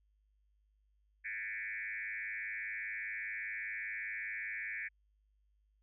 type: tone with frequency modulation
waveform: sine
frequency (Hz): 2005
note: B6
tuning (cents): +26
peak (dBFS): -38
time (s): 1.24-4.89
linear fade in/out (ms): 20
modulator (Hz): 105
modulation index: 3.3
effects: added 51 Hz sine -70 dBFS peak until 5.82 s